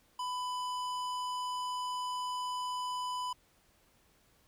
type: tone with hard clipping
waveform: sine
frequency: 998 Hz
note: B5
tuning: 18 cents sharp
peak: -36 dBFS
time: 0.19-3.33 s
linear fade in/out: 5 ms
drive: 15 dB
effects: pink hiss -68 dBFS RMS until 4.47 s